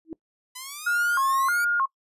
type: tone with exponential growth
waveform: sine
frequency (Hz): 322.5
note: E4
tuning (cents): -38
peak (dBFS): -27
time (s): 0.05-0.13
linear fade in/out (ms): 1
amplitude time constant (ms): 17
type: exponential sweep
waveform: 5% pulse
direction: up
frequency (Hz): 995 to 2333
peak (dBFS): -24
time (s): 0.55-1.65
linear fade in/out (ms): 10
type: tone with vibrato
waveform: sine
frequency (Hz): 1237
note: D#6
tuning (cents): -10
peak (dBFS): -20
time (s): 0.86-1.86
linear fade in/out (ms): 10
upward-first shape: square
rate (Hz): 1.6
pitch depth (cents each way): 240
effects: noise-tail reverb RT60 0.1 s tail -21 dB re dry + resampled to 32000 Hz